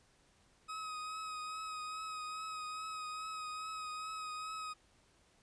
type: tone with vibrato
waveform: 40% pulse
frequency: 1265 Hz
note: D#6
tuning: 28 cents sharp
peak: -40 dBFS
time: 0.68-4.74 s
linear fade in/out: 20 ms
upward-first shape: triangle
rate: 2.4 Hz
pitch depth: 30 cents each way
effects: pink hiss -69 dBFS RMS until 5.42 s + resampled to 22050 Hz